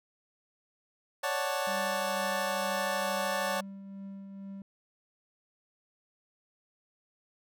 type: chord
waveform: 25% pulse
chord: D major seventh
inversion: third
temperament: equal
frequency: 554.4 / 587.3 / 740 / 880 Hz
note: C#5 / D5 / F#5 / A5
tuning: 0 / 0 / 0 / 0 cents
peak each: -30 / -32 / -33 / -32 dBFS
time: 1.23-3.61 s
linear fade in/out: 10 ms
type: tone with tremolo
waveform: triangle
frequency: 196 Hz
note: G3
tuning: in tune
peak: -37 dBFS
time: 1.67-4.62 s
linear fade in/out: 2 ms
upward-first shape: triangle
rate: 2.2 Hz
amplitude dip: 40%
effects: none